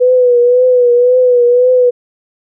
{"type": "tone with vibrato", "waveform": "sine", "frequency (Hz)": 493.9, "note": "B4", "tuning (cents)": 0, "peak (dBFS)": -5, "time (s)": [0, 1.91], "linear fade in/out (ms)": 20, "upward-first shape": "triangle", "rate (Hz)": 1.9, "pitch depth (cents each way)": 55, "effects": []}